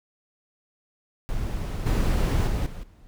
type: noise with level steps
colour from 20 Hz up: brown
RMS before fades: -29 / -21 / -25 / -36 / -51 dBFS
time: 1.29-3.07 s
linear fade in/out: 0 ms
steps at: 1.86 / 2.47 / 2.66 / 2.83 s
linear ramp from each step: 5 ms
effects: none